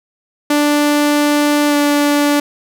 sawtooth tone with pitch glide, 293.7 to 290.5 Hz, D4 to D4, 0 to -19 cents, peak -7 dBFS, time 0.5-2.4 s, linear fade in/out 5 ms, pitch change -19 cents, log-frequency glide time 1.68-1.75 s, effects none

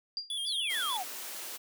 sine tone with exponential decay, 4788 Hz, D8, 33 cents sharp, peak -29 dBFS, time 0.17-0.35 s, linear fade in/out 1 ms, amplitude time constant 38 ms
square tone with vibrato, 3322 Hz, G#7, in tune, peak -33 dBFS, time 0.3-0.97 s, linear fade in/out 2 ms, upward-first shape square, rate 6.7 Hz, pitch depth 54 cents each way
sine exponential sweep, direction down, 5050 to 682 Hz, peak -33 dBFS, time 0.46-1.04 s, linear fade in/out 20 ms
white high-pass noise, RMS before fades -41 dBFS, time 0.69-1.58 s, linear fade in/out 20 ms, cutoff 260 Hz, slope 24 dB/octave
effects none

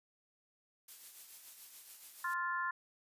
blue noise with tremolo, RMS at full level -50 dBFS, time 0.88-2.34 s, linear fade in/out 5 ms, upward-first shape triangle, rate 7 Hz, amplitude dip 50%
harmonic tone, 349.2 Hz, F4, in tune, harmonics 3 / 4 / 5, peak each -37 / -40 / -39 dBFS, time 2.24-2.71 s, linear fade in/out 5 ms
effects resampled to 32000 Hz

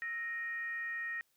sine tone with frequency modulation, 1864.7 Hz, A#6, in tune, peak -36 dBFS, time 0.02-1.21 s, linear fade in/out 0 ms, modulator 548 Hz, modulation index 0.35, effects white hiss -75 dBFS RMS until 1.36 s

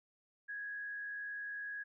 sine tone with frequency modulation, 1661.2 Hz, G#6, in tune, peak -40 dBFS, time 0.48-1.84 s, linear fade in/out 20 ms, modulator 77.9 Hz, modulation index 0.42, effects none

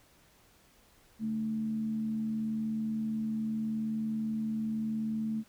sine tone with frequency modulation, 220 Hz, A3, in tune, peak -30 dBFS, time 1.19-5.44 s, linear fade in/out 50 ms, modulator 79.2 Hz, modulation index 0.25, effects pink hiss -63 dBFS RMS until 5.48 s

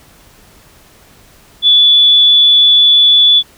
sine tone, 3449 Hz, A7, 35 cents flat, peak -4 dBFS, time 1.62-3.43 s, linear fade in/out 50 ms, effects pink hiss -44 dBFS RMS until 3.57 s

